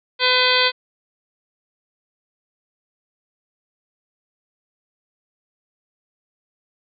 harmonic tone with a mistuned harmonic, 504 Hz, B4, 35 cents sharp, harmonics 1 / 2 / 3 / 4 / 5 / 6 / 7 / 8 / 9, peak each -23 / -23 / -23 / -23 / -23 / -23 / -23 / -23 / -23 dBFS, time 0.19-0.72 s, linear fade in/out 50 ms, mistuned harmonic 6, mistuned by +93 cents, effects none

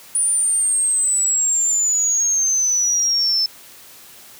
sine exponential sweep, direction down, 9500 to 5260 Hz, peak -15 dBFS, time 0.15-3.46 s, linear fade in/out 2 ms, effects white hiss -43 dBFS RMS until 4.39 s + high-pass 60 Hz 12 dB/octave

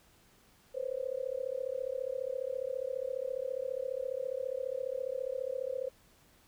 sine tone with amplitude modulation, 520 Hz, C5, 11 cents flat, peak -29 dBFS, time 0.74-5.9 s, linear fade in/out 20 ms, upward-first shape sine, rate 34.7 Hz, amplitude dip 100%, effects pink hiss -64 dBFS RMS until 6.47 s

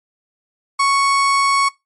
35% pulse tone, 1108.7 Hz, C#6, in tune, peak -11 dBFS, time 0.79-1.69 s, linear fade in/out 10 ms, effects noise-tail reverb RT60 0.2 s tail -22 dB re dry + MP3 48 kbps

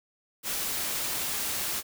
white noise, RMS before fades -31 dBFS, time 0.43-1.83 s, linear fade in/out 50 ms, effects none

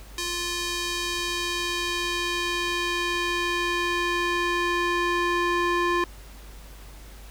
square tone with band-pass filter sweep, 349.2 Hz, F4, in tune, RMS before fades -26 dBFS, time 0.18-6.04 s, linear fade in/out 2 ms, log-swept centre 5300 to 1300 Hz, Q 0.86, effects added 50 Hz sine -42 dBFS peak until 7.3 s + pink hiss -49 dBFS RMS until 7.3 s

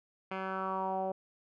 10% pulse tone with low-pass filter sweep, 190 Hz, F#3, 46 cents sharp, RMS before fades -35 dBFS, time 0.31-1.12 s, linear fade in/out 5 ms, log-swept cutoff 2100 to 630 Hz, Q 3.9, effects none

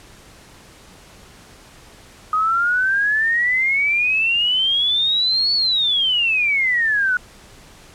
sine exponential two-way sweep, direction up then down, 1245 to 4476 to 1451 Hz, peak -15 dBFS, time 2.33-7.17 s, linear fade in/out 2 ms, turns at 5.54 s, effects pink hiss -45 dBFS RMS until 7.94 s + low-pass 10000 Hz 12 dB/octave

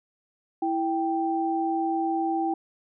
sine tone pair together, 329.6 / 783.9 Hz, E4 / G5, 0 / 0 cents, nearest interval octave + minor third, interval 1500 cents, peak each -26 dBFS, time 0.62-2.54 s, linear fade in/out 5 ms, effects none

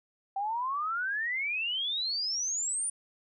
sine exponential sweep, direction up, 769 to 9500 Hz, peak -29 dBFS, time 0.36-2.9 s, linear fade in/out 5 ms, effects none

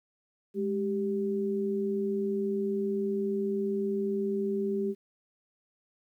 sine tone pair together, 206.9 / 392 Hz, G#3 / G4, -6 / 0 cents, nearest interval major seventh, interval 1106 cents, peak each -31 / -29 dBFS, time 0.54-4.95 s, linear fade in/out 50 ms, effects 11-bit

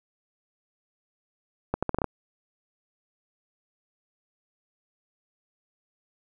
accelerating click train, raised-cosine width 1 ms, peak -11 dBFS, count 7, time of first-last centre 1.74-2.043 s, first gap 86 ms, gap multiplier 0.78, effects none

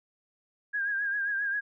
sine tone with vibrato, 1627 Hz, G#6, 36 cents flat, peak -27 dBFS, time 0.73-1.61 s, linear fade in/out 20 ms, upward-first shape triangle, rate 7.5 Hz, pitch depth 66 cents each way, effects none

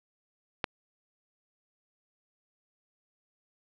click, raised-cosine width 0.3 ms, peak -11 dBFS, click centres 0.642 s, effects low-pass 4000 Hz 12 dB/octave

